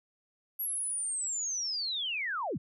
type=linear sweep; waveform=sine; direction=down; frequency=11650 to 82 Hz; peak=-31 dBFS; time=0.59-2.58 s; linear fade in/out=10 ms; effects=none